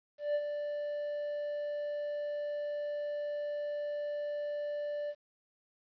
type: tone with ADSR envelope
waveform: triangle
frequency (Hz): 587.3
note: D5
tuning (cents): 0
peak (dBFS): -25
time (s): 0.18-5.15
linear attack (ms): 170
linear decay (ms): 51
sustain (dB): -7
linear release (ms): 56
effects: resampled to 11025 Hz + 11-bit